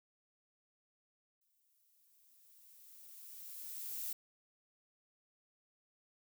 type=noise with exponential growth; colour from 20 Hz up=violet; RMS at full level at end=-40 dBFS; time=1.41-4.13 s; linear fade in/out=5 ms; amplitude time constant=590 ms; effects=none